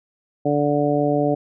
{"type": "harmonic tone", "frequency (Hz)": 145.9, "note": "D3", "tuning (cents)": -11, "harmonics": [1, 2, 3, 4, 5], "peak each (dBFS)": [-25, -21, -23, -22, -25], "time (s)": [0.45, 1.35], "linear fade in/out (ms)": 10, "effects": []}